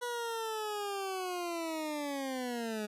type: linear sweep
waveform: 20% pulse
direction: down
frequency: 489.3 to 207.7 Hz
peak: -30 dBFS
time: 0.01-2.87 s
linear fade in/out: 20 ms
effects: resampled to 32000 Hz

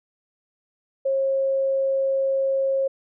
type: tone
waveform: sine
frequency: 540 Hz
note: C#5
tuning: 45 cents flat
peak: -19 dBFS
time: 1.05-2.88 s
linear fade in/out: 10 ms
effects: none

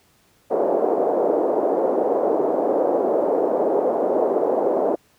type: band-pass noise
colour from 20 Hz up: pink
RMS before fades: -20 dBFS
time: 0.5-4.96 s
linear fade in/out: 20 ms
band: 370 to 660 Hz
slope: 24 dB/octave
effects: pink hiss -59 dBFS RMS until 5.18 s + high-pass 60 Hz 12 dB/octave

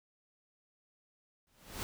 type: noise with exponential growth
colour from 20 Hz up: pink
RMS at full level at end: -37 dBFS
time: 1.47-1.83 s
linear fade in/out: 0 ms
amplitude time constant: 78 ms
effects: none

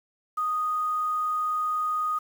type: tone with quantisation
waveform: sine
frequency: 1242 Hz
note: D#6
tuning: 3 cents flat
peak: -24 dBFS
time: 0.37-2.19 s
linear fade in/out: 10 ms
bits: 8
effects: none

